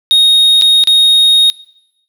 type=tone with dropouts; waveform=triangle; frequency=3730 Hz; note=A#7; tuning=in tune; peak=-3 dBFS; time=0.11-1.5 s; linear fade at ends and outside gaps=0 ms; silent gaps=0.613-0.621 / 0.838-0.873 s; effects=noise-tail reverb RT60 0.9 s tail -23 dB re dry